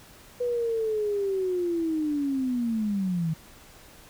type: linear sweep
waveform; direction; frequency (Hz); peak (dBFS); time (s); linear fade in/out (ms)
sine; down; 493.2 to 155.9; -24; 0.4-3.34; 10
effects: pink hiss -51 dBFS RMS until 4.09 s